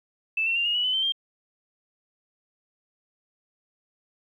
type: tone with pitch steps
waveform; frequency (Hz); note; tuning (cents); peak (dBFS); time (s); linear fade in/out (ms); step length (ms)
sine; 2637 / 2710 / 2784 / 2861 / 2939 / 3020 / 3104 / 3189; E7 / E7 / F7 / F7 / F#7 / F#7 / G7 / G7; 0 / +47 / -6 / +41 / -12 / +35 / -18 / +29; -22; 0.37-1.122; 5; 94
effects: 10-bit